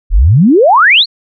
sine exponential sweep, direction up, 35.75 to 4561 Hz, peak -3 dBFS, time 0.1-1.06 s, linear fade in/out 50 ms, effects none

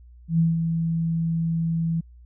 sine tone with ADSR envelope, 164.81 Hz, E3, in tune, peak -15 dBFS, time 0.28-2.01 s, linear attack 110 ms, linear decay 170 ms, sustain -6 dB, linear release 11 ms, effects added 60 Hz sine -45 dBFS peak until 2.25 s

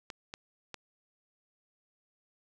clicks, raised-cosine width 0.2 ms, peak -23 dBFS, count 3, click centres 0.102 / 0.339 / 0.743 s, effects 9-bit

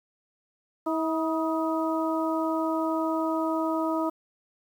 harmonic tone with a mistuned harmonic, 321.8 Hz, E4, 42 cents flat, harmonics 1 / 2 / 3 / 4, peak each -27 / -30 / -32 / -33 dBFS, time 0.86-4.1 s, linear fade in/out 10 ms, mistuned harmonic 4, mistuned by -44 cents, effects 9-bit

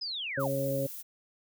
sine linear sweep, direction down, 5140 to 490 Hz, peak -33 dBFS, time 0.01-0.49 s, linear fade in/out 10 ms
harmonic tone, 136.9 Hz, C#3, 21 cents flat, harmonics 1 / 2 / 3 / 4, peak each -34 / -36 / -41 / -30 dBFS, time 0.37-0.87 s, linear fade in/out 10 ms
violet noise, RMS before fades -42 dBFS, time 0.39-1.03 s, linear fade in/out 20 ms
effects none

